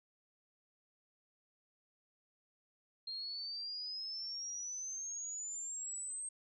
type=exponential sweep; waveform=sine; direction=up; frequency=4186 to 8420 Hz; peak=-40 dBFS; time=3.07-6.29 s; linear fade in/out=5 ms; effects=none